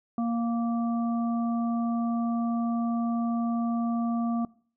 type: harmonic tone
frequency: 233.1 Hz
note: A#3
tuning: in tune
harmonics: 1 / 3 / 5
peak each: -25 / -35 / -39 dBFS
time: 0.18-4.45 s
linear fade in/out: 2 ms
effects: noise-tail reverb RT60 0.5 s tail -23 dB re dry